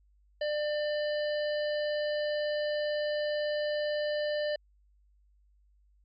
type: harmonic tone with a mistuned harmonic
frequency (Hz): 597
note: D5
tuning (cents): +28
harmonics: 1 / 3 / 5 / 7 / 8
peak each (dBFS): -29 / -39 / -43 / -46 / -47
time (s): 0.41-4.56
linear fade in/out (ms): 5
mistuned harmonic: 7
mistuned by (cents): -26
effects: added 50 Hz sine -62 dBFS peak until 6.04 s